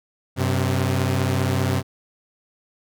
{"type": "tone pair together", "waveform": "sawtooth", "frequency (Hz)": [95.1, 130.1], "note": ["F#2", "C3"], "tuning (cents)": [48, -9], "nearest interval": "perfect fourth", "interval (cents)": 543, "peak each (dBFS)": -18, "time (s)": [0.36, 1.83], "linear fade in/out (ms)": 50, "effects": []}